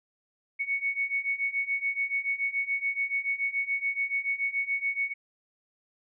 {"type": "beating tone pair", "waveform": "sine", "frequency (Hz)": [2217, 2224], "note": ["C#7", "C#7"], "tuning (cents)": [0, 5], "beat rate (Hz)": 7, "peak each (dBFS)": [-31, -29], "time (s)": [0.59, 5.14], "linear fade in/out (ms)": 20, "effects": []}